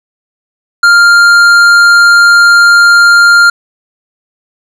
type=tone with tanh clipping; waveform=sine; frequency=1399 Hz; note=F6; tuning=3 cents sharp; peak=-3 dBFS; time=0.83-3.5 s; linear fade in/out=5 ms; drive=11 dB; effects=none